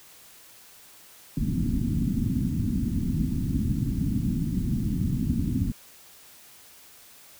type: low-pass noise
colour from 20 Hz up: white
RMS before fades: -26 dBFS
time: 1.37-5.72 s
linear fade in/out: 2 ms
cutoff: 270 Hz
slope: 48 dB/octave
effects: white hiss -51 dBFS RMS until 7.39 s